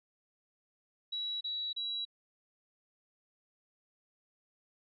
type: tone bursts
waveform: sine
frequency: 3900 Hz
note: B7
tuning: 23 cents flat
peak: -34 dBFS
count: 3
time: 1.12-2.052 s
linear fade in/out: 10 ms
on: 290 ms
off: 31 ms
effects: none